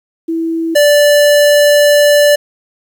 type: tone pair in turn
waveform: sine / square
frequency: 328.2 / 584.8 Hz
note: E4 / D5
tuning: -8 / -7 cents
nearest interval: minor seventh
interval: 1001 cents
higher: second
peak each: -13 / -6 dBFS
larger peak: second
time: 0.28-0.75 / 0.75-2.36 s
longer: second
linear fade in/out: 10 ms
effects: 8-bit